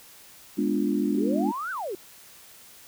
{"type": "chord", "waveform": "sine", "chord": "G# diminished seventh", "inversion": "none", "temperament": "equal", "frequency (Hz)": [207.7, 246.9, 293.7, 349.2], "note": ["G#3", "B3", "D4", "F4"], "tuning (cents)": [0, 0, 0, 0], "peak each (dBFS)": [-27, -29, -26, -30], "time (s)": [0.57, 1.52], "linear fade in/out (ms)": 20}
{"type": "exponential two-way sweep", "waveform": "sine", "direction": "up then down", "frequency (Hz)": [346.4, 1568, 346.4], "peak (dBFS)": -29, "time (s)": [1.15, 1.95], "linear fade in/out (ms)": 2, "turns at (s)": 1.71}
{"effects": ["white hiss -50 dBFS RMS until 2.87 s"]}